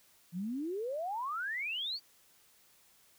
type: exponential sweep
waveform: sine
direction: up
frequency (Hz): 164.81 to 4710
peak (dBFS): -34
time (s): 0.32-2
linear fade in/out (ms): 50
effects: white hiss -65 dBFS RMS until 3.18 s